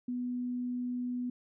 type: tone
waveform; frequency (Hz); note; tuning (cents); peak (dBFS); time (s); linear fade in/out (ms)
sine; 246.9; B3; 0; -32; 0.08-1.3; 5
effects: none